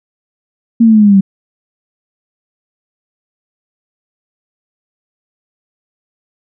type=linear sweep; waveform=sine; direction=down; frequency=233.1 to 190.3 Hz; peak=-3 dBFS; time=0.8-1.21 s; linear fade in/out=10 ms; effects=none